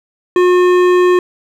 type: tone with hard clipping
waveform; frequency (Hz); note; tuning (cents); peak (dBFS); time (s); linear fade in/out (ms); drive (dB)
sine; 360; F#4; -47; -9; 0.36-1.19; 2; 13
effects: none